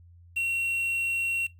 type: tone with quantisation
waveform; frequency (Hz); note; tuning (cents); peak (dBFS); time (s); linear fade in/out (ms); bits
triangle; 2733; F7; -38; -23; 0.36-1.47; 10; 8
effects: noise-tail reverb RT60 0.2 s tail -20 dB re dry + added 86 Hz sine -50 dBFS peak until 1.59 s